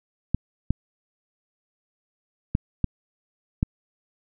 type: clicks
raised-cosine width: 5 ms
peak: -8 dBFS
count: 5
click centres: 0.346 / 0.706 / 2.551 / 2.843 / 3.629 s
effects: none